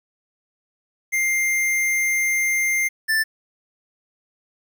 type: tone pair in turn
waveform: square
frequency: 2100 / 1765.9 Hz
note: C7 / A6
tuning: +6 / +6 cents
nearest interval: minor third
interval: 300 cents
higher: first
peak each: -19 / -18 dBFS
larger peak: second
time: 1.12-2.89 / 3.08-3.24 s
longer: first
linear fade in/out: 20 ms
effects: 9-bit